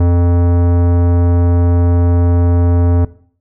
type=tone with tanh clipping; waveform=sine; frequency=87 Hz; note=F2; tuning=6 cents flat; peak=-10 dBFS; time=0-3.05 s; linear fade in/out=5 ms; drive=18 dB; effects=noise-tail reverb RT60 0.5 s tail -17 dB re dry